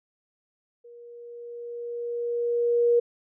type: tone with level ramp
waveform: sine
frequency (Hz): 475.1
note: A#4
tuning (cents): +33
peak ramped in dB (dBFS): -45 to -16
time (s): 0.84-3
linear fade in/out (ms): 10
effects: none